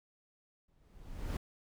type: noise with exponential growth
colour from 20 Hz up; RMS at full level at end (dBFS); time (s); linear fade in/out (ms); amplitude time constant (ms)
brown; -32; 0.68-1.37; 5; 150
effects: none